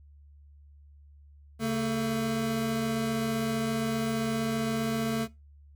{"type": "tone cluster", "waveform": "square", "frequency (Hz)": [138.1, 225.1, 442.5], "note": ["C#3", "A3", "A4"], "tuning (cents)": [-6, 40, 10], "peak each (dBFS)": [-36, -29, -35], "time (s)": [1.59, 5.28], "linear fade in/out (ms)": 50, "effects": ["noise-tail reverb RT60 0.2 s tail -18 dB re dry", "added 72 Hz sine -51 dBFS peak until 5.75 s"]}